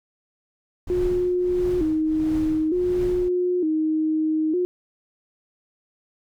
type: noise with tremolo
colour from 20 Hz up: brown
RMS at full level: -30 dBFS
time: 0.87-3.29 s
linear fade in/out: 5 ms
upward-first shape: triangle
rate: 1.5 Hz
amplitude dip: 95%
type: tone with vibrato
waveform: sine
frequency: 335.4 Hz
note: E4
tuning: 30 cents sharp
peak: -19 dBFS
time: 0.9-4.65 s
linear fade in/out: 0 ms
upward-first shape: square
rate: 0.55 Hz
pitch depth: 120 cents each way
effects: none